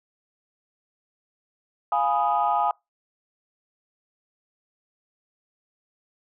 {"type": "chord", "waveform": "sine", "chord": "F half-diminished seventh", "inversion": "none", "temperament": "equal", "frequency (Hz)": [698.5, 830.6, 987.8, 1244.5], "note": ["F5", "Ab5", "Cb6", "Eb6"], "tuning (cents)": [0, 0, 0, 0], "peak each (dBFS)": [-26, -22, -28, -26], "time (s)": [1.92, 2.71], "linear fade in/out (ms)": 2, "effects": ["noise-tail reverb RT60 0.2 s tail -25 dB re dry", "tanh soft clip ceiling -11 dBFS"]}